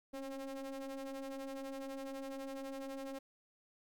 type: ring-modulated tone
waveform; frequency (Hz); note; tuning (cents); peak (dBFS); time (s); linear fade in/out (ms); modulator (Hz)
square; 134; C3; +42; -40; 0.13-3.19; 10; 408
effects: 13-bit